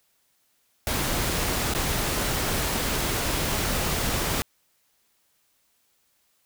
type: noise with dropouts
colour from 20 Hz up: pink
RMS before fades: -26 dBFS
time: 0.87-4.42 s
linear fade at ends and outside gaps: 0 ms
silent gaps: 1.737-1.749 s
effects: white hiss -68 dBFS RMS until 6.45 s